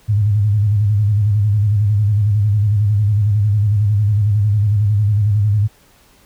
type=tone with vibrato; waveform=sine; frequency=103.83 Hz; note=G#2; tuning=in tune; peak=-11 dBFS; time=0.08-5.68 s; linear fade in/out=20 ms; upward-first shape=square; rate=11 Hz; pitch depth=65 cents each way; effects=pink hiss -51 dBFS RMS until 6.25 s